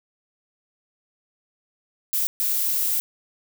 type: noise bursts at uneven times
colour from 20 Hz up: violet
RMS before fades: -23 dBFS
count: 2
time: 2.13-2.27 / 2.4-3 s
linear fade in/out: 0 ms
effects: none